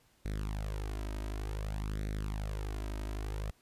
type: tone with flanger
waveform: sawtooth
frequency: 51.91 Hz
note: G#1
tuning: in tune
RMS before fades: -37 dBFS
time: 0.25-3.51 s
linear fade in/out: 5 ms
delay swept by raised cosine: 0.49 to 3.19 ms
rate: 0.55 Hz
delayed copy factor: +0.75
effects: pink hiss -68 dBFS RMS until 3.61 s + resampled to 32000 Hz